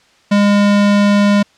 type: tone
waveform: square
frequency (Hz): 203.7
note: G#3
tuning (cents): -33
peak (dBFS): -9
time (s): 0.31-1.43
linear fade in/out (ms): 10
effects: white hiss -51 dBFS RMS until 1.57 s + low-pass 5000 Hz 12 dB/octave